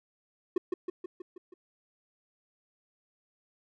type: tone with echo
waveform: triangle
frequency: 362.1 Hz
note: F#4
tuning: 37 cents flat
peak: -21 dBFS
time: 0.56-0.58 s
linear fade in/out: 5 ms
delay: 160 ms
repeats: 6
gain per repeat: -4 dB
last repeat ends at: 1.54 s
effects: none